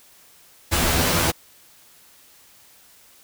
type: noise with comb filter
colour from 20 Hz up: pink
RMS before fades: -20 dBFS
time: 0.71-1.32 s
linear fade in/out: 20 ms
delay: 12 ms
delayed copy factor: +0.85
effects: white hiss -52 dBFS RMS until 3.23 s